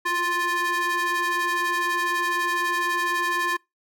square ring-modulated tone, 351.5 Hz, F4, 11 cents sharp, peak -20 dBFS, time 0.05-3.57 s, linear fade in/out 10 ms, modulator 1400 Hz, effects noise-tail reverb RT60 0.2 s tail -24 dB re dry

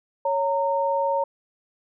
sine tone pair together, 555.2 / 920 Hz, C#5 / A#5, +3 / -23 cents, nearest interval major sixth, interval 874 cents, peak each -23 dBFS, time 0.25-1.24 s, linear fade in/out 5 ms, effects none

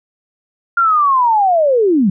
sine linear sweep, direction down, 1406 to 174.6 Hz, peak -9 dBFS, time 0.77-2.1 s, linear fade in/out 5 ms, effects none

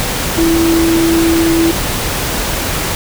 sine tone in noise, 330.6 Hz, E4, 5 cents sharp, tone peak -9 dBFS, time 0.38-1.71 s, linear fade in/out 0 ms, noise pink, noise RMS -17 dBFS, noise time 0-2.95 s, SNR +5 dB, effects none

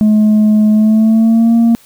sine tone with pitch glide, 213.4 to 231.4 Hz, G#3 to A#3, +47 to -13 cents, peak -3 dBFS, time 0.01-1.75 s, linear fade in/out 0 ms, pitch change +140 cents, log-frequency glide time 0.71-1.55 s, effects tanh soft clip ceiling -5 dBFS + white hiss -45 dBFS RMS until 1.85 s

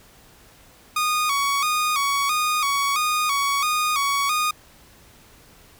sawtooth tone with vibrato, 1174.7 Hz, D6, in tune, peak -16 dBFS, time 0.96-4.51 s, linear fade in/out 5 ms, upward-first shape square, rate 1.5 Hz, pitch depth 81 cents each way, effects pink hiss -51 dBFS RMS until 5.79 s

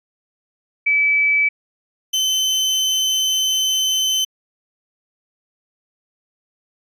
sine / 30% pulse tone pair in turn, 2300 / 3061 Hz, D7 / G7, -37 / -42 cents, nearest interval perfect fourth, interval 495 cents, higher second, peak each -13 dBFS, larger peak neither, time 0.86-1.49 / 2.13-4.25 s, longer second, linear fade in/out 10 ms, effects resampled to 32000 Hz

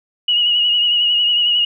sine tone with vibrato, 2897 Hz, F#7, 37 cents flat, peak -12 dBFS, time 0.28-1.65 s, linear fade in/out 5 ms, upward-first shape sine, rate 11 Hz, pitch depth 34 cents each way, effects none

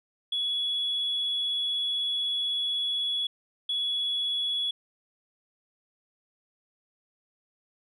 sine tone pair in turn, 3379 / 3379 Hz, G#7 / G#7, +29 / +29 cents, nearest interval unison, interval 0 cents, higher neither, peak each -25 dBFS, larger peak neither, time 0.32-3.27 / 3.69-4.71 s, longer first, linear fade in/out 5 ms, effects tanh soft clip ceiling -21 dBFS

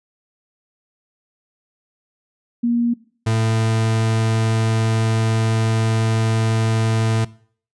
sine / 40% pulse tone pair in turn, 236.8 / 111.75 Hz, A#3 / A2, +27 / +27 cents, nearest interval octave + minor second, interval 1300 cents, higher first, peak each -15 dBFS, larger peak neither, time 2.63-2.94 / 3.26-7.25 s, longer second, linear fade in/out 10 ms, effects noise-tail reverb RT60 0.5 s tail -20 dB re dry + resampled to 22050 Hz

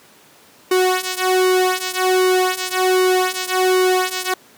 sawtooth tone with flanger, 370 Hz, F#4, in tune, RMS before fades -17 dBFS, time 0.71-4.34 s, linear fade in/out 5 ms, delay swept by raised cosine 1.5 to 2.8 ms, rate 1.3 Hz, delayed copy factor -0.85, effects pink hiss -48 dBFS RMS until 4.57 s + high-pass 200 Hz 12 dB/octave

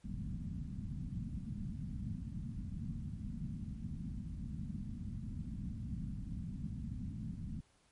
white low-pass noise, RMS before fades -42 dBFS, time 0.04-7.61 s, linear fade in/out 10 ms, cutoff 230 Hz, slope 48 dB/octave, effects pink hiss -71 dBFS RMS until 7.91 s + MP3 48 kbps

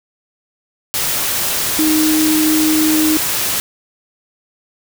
sine tone in noise, 311.1 Hz, D#4, in tune, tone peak -12 dBFS, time 1.79-3.17 s, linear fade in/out 0 ms, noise white, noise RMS -18 dBFS, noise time 0.94-3.6 s, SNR +3 dB, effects none

